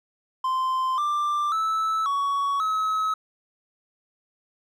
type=tone with pitch steps; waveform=triangle; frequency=1039 / 1183 / 1310 / 1121 / 1284 Hz; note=C6 / D6 / E6 / C#6 / E6; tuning=-12 / +12 / -11 / +19 / -46 cents; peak=-20 dBFS; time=0.44-3.14 s; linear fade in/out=5 ms; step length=540 ms; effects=none